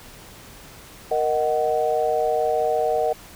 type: chord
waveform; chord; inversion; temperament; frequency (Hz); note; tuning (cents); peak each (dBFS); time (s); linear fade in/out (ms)
sine; D# minor; second; just; 466.7 / 622.3 / 746.7; A#4 / D#5 / F#5; +2 / 0 / +16; -23; 1.11-3.13; 5
effects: pink hiss -44 dBFS RMS until 3.35 s